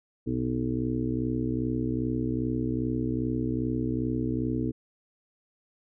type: harmonic tone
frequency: 62.5 Hz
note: B1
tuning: 21 cents sharp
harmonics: 1 / 2 / 4 / 5 / 6 / 7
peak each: -37 / -32 / -30 / -31 / -39 / -37 dBFS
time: 0.26-4.72 s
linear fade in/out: 20 ms
effects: none